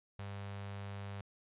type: tone with notch filter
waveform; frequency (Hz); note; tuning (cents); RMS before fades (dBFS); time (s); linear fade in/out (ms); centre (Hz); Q
sawtooth; 100; G2; +35; -44; 0.19-1.21; 0; 290; 1.1
effects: resampled to 8000 Hz